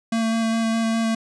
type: tone with vibrato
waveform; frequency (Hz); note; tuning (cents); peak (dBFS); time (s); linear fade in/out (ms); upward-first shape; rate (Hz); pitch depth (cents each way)
square; 225.9; A3; +46; -20; 0.12-1.15; 5; square; 4.9; 10
effects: resampled to 22050 Hz